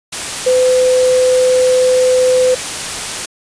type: tone in noise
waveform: sine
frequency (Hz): 508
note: B4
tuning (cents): +49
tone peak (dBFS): -8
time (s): 0.46-2.55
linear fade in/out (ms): 10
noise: white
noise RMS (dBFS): -21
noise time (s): 0.12-3.26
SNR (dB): +10
effects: resampled to 22050 Hz